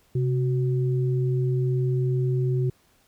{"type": "tone pair together", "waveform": "sine", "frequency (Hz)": [130.81, 370], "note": ["C3", "F#4"], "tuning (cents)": [0, 0], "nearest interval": "octave + tritone", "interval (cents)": 1800, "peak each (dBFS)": [-21, -29], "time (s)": [0.15, 2.7], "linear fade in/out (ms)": 5, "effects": ["pink hiss -62 dBFS RMS until 3.07 s"]}